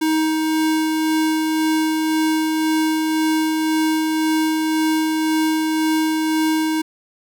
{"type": "tone with tremolo", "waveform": "square", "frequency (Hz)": 315.1, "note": "D#4", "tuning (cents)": 22, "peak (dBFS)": -16, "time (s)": [0.01, 6.82], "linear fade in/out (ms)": 10, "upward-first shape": "sine", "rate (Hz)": 1.9, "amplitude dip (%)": 25, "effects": []}